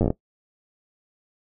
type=slowing click train; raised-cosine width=2 ms; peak=-8 dBFS; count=7; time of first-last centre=0.01-0.104 s; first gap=9 ms; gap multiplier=1.22; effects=noise-tail reverb RT60 0.1 s tail -18 dB re dry